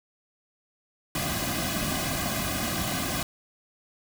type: noise with comb filter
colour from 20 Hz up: pink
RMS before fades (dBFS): -29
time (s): 1.15-3.23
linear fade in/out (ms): 2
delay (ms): 2.2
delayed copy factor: -1
effects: none